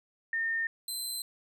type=tone pair in turn; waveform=sine / 20% pulse; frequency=1821 / 4081 Hz; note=A#6 / C8; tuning=-41 / -44 cents; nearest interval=octave + major second; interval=1397 cents; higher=second; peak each=-28 dBFS; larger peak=neither; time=0.33-0.67 / 0.88-1.22 s; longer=neither; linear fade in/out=2 ms; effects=none